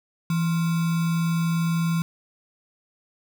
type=tone with sample-and-hold; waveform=sine; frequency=166.6 Hz; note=E3; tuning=19 cents sharp; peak=-20 dBFS; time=0.3-2.02 s; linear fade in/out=2 ms; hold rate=1225 Hz; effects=none